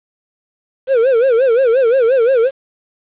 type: tone with vibrato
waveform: triangle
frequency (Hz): 493.9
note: B4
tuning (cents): 0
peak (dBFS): -7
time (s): 0.87-2.51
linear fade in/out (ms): 50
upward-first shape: sine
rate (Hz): 5.7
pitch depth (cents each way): 170
effects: resampled to 8000 Hz + 7-bit